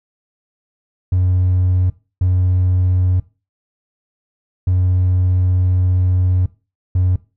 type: tone bursts at uneven times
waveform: triangle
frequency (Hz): 91.5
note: F#2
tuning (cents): -19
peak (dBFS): -9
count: 4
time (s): 1.12-1.9 / 2.21-3.2 / 4.67-6.46 / 6.95-7.16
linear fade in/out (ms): 5
effects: noise-tail reverb RT60 0.3 s tail -20 dB re dry + tanh soft clip ceiling -6 dBFS